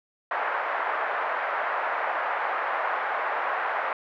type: band-pass noise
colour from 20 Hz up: pink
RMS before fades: -28 dBFS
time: 0.31-3.93 s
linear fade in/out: 2 ms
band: 640 to 1800 Hz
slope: 24 dB/octave
effects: none